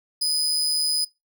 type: tone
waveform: 35% pulse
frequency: 4989 Hz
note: D#8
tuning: 4 cents sharp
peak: -19 dBFS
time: 0.21-1.05 s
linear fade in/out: 10 ms
effects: noise-tail reverb RT60 0.2 s tail -21 dB re dry